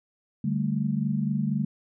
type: chord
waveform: sine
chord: D suspended fourth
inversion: none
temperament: equal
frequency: 146.83 / 196 / 220 Hz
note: D3 / G3 / A3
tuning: 0 / 0 / 0 cents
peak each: -28 dBFS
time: 0.44-1.65 s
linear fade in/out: 5 ms
effects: none